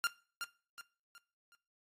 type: tone with echo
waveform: sawtooth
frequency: 1396 Hz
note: F6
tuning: 1 cent flat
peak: -26 dBFS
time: 0.04-0.07 s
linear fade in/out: 0 ms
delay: 370 ms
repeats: 4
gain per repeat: -8 dB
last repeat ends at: 1.55 s
effects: noise-tail reverb RT60 0.4 s tail -20 dB re dry + AAC 48 kbps